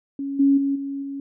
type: tone with level steps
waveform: sine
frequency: 277.2 Hz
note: C#4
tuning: in tune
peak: -25 / -13 / -19 / -26 / -28 dBFS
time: 0.19-1.2 s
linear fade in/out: 2 ms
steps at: 0.39 / 0.57 / 0.75 / 1.02 s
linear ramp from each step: 10 ms
effects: none